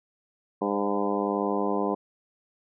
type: harmonic tone with a mistuned harmonic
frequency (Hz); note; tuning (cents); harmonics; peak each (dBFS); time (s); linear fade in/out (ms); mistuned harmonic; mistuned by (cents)
101.4; G#2; -41; 2 / 3 / 4 / 5 / 6 / 7 / 8 / 9 / 10; -31 / -31 / -30 / -32 / -36 / -34 / -36 / -36 / -34; 0.61-1.95; 10; 6; -29
effects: none